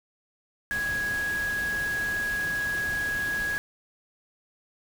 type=tone in noise; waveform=sine; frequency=1661.2 Hz; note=G#6; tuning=in tune; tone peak=-26 dBFS; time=0.71-3.58 s; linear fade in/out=0 ms; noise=pink; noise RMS=-38 dBFS; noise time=0.71-3.58 s; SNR=+9 dB; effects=none